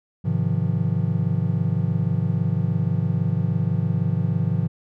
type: chord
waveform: triangle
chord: F minor seventh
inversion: first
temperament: just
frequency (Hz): 104.77 / 130.96 / 157.15 / 174.61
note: Ab2 / C3 / Eb3 / F3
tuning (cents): +16 / +2 / +18 / 0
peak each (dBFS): -23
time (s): 0.24-4.68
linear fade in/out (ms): 20
effects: none